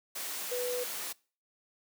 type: tone in noise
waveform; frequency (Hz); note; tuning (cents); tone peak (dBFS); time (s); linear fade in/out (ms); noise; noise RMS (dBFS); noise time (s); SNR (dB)
sine; 493.9; B4; 0; -31; 0.51-0.84; 10; white; -38; 0.15-1.13; +4
effects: noise-tail reverb RT60 0.4 s tail -24 dB re dry + high-pass 300 Hz 12 dB/octave